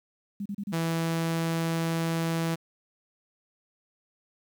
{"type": "tone bursts", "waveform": "sine", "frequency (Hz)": 201.7, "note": "G3", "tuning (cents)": 50, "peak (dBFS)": -30, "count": 4, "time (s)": [0.4, 0.727], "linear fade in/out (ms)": 5, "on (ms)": 57, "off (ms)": 33}
{"type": "tone", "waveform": "sawtooth", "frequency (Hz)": 164.81, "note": "E3", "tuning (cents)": 0, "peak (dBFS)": -22, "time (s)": [0.72, 2.56], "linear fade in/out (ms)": 20}
{"effects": ["10-bit"]}